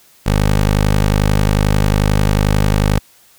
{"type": "tone", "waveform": "15% pulse", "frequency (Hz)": 51.2, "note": "G#1", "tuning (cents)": -24, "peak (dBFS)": -5, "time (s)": [0.26, 2.99], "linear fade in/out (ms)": 5, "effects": ["white hiss -49 dBFS RMS until 3.38 s"]}